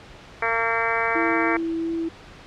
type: harmonic tone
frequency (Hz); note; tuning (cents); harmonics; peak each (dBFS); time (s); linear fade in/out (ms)
228.4; A#3; -35; 2 / 3 / 4 / 5 / 6 / 7 / 8 / 9 / 10; -29 / -29 / -29 / -29 / -29 / -29 / -29 / -29 / -29; 0.42-1.57; 5
type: tone with vibrato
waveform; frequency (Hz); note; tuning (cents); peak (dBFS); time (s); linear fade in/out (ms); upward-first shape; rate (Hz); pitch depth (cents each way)
sine; 329.9; E4; +1; -23; 1.15-2.09; 10; triangle; 2.9; 9
effects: pink hiss -44 dBFS RMS until 2.46 s + low-pass 4000 Hz 12 dB/octave